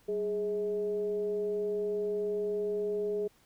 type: tone with frequency modulation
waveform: sine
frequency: 415.3 Hz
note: G#4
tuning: in tune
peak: -29 dBFS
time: 0.08-3.28 s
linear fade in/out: 10 ms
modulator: 223 Hz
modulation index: 0.39
effects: pink hiss -65 dBFS RMS until 3.45 s